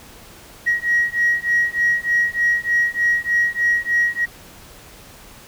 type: beating tone pair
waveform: sine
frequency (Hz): 1897 / 1900.3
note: A#6 / A#6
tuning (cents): +30 / +33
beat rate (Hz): 3.3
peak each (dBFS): -18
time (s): 0.66-4.26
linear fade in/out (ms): 20
effects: tanh soft clip ceiling -9 dBFS + pink hiss -43 dBFS RMS until 5.47 s